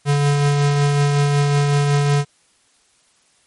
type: tone with tremolo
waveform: square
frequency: 143.7 Hz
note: D3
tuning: 37 cents flat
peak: -13 dBFS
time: 0.05-2.25 s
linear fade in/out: 50 ms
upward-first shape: triangle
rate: 5.4 Hz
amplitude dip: 30%
effects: white hiss -58 dBFS RMS until 3.46 s + MP3 48 kbps